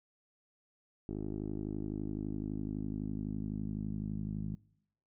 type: tone with low-pass filter sweep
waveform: 10% pulse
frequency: 51.91 Hz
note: G#1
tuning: in tune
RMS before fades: -38 dBFS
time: 1.09-4.55 s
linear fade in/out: 0 ms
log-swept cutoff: 380 to 190 Hz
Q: 2.6
effects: noise-tail reverb RT60 0.8 s tail -24 dB re dry